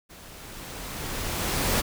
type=noise with level ramp; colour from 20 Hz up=pink; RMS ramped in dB=-47 to -23 dBFS; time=0.09-1.82 s; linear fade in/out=20 ms; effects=none